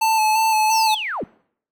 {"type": "tone with vibrato", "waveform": "square", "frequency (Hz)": 875, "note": "A5", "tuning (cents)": -10, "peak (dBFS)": -16, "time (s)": [0.01, 0.95], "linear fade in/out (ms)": 10, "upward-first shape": "square", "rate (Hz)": 2.9, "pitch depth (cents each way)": 23}
{"type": "linear sweep", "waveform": "sine", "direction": "down", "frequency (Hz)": [6272, 140], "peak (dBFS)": -23, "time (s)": [0.7, 1.24], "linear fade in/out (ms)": 2}
{"effects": ["noise-tail reverb RT60 0.6 s tail -22 dB re dry"]}